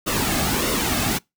pink noise with flanger, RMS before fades -22 dBFS, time 0.06-1.19 s, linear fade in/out 20 ms, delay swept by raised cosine 1.2 to 2.13 ms, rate 1.6 Hz, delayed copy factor -0.6, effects noise-tail reverb RT60 0.2 s tail -26 dB re dry

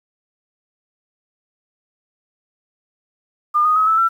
sine tone with pitch steps, 1207 / 1240.9 / 1275.8 / 1311.7 / 1348.6 Hz, D6 / D#6 / D#6 / E6 / E6, +47 / -5 / +43 / -9 / +39 cents, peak -12 dBFS, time 3.54-4.09 s, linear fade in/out 20 ms, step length 110 ms, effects 8-bit

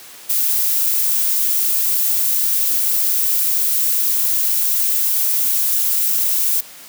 violet noise, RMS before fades -17 dBFS, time 0.29-6.61 s, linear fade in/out 10 ms, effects white hiss -39 dBFS RMS until 6.88 s + high-pass 150 Hz 12 dB/octave

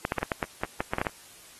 clicks, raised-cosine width 0.5 ms, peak -12 dBFS, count 12, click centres 0.051 / 0.121 / 0.183 / 0.23 / 0.318 / 0.428 / 0.635 / 0.805 / 0.935 / 0.984 / 1.015 / 1.068 s, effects white hiss -51 dBFS RMS until 1.59 s + AAC 32 kbps

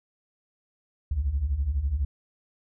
sine beating tone pair, 61.74 / 73.74 Hz, B1 / D2, 0 / +8 cents, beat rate 12 Hz, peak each -28 / -24 dBFS, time 1.11-2.05 s, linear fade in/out 5 ms, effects tanh soft clip ceiling -18 dBFS

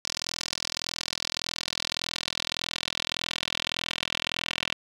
10% pulse tone with band-pass filter sweep, 41.72 Hz, E1, 22 cents sharp, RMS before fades -33 dBFS, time 0.05-4.74 s, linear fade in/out 0 ms, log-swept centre 5200 to 3000 Hz, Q 2.6, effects none

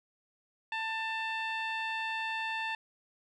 15% pulse tone with low-pass filter, 890 Hz, A5, 20 cents sharp, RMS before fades -35 dBFS, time 0.72-2.75 s, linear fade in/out 2 ms, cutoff 3000 Hz, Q 1.1, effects none

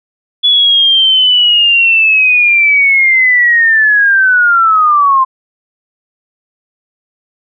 sine linear sweep, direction down, 3426 to 1036 Hz, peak -5 dBFS, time 0.43-5.25 s, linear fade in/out 20 ms, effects none

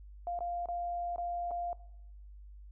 sine tone with dropouts, 698 Hz, F5, 1 cent flat, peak -33 dBFS, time 0.27-1.73 s, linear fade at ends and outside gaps 1 ms, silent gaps 0.39-0.406 / 0.658-0.686 / 1.16-1.181 / 1.509-1.514 s, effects noise-tail reverb RT60 0.8 s tail -19 dB re dry + added 50 Hz sine -48 dBFS peak until 2.71 s

